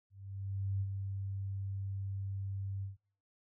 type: tone with ADSR envelope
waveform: sine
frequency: 97.8 Hz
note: G2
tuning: 4 cents flat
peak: -31 dBFS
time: 0.1-2.97 s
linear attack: 710 ms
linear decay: 50 ms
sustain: -5 dB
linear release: 140 ms
effects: noise-tail reverb RT60 0.4 s tail -20 dB re dry